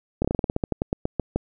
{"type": "slowing click train", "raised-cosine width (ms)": 2, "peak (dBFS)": -9, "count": 16, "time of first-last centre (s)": [0.22, 1.36], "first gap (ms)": 26, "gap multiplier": 1.14, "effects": []}